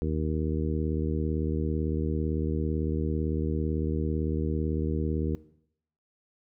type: harmonic tone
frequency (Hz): 77.9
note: D#2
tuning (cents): +3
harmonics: 1 / 2 / 3 / 4 / 5 / 6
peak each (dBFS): -29 / -32 / -34 / -35 / -36 / -37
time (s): 0.02-5.35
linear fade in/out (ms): 0
effects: noise-tail reverb RT60 0.7 s tail -19 dB re dry